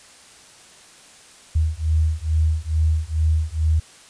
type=beating tone pair; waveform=sine; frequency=77.78 / 80.08 Hz; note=D#2 / E2; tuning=0 / -50 cents; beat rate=2.3 Hz; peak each=-20 dBFS; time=1.55-3.8 s; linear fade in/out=10 ms; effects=white hiss -47 dBFS RMS until 4.09 s + resampled to 22050 Hz